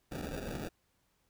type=noise with sample-and-hold; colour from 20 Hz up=violet; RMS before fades=-40 dBFS; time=0.11-0.69 s; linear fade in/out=10 ms; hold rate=1050 Hz; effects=pink hiss -75 dBFS RMS until 1.29 s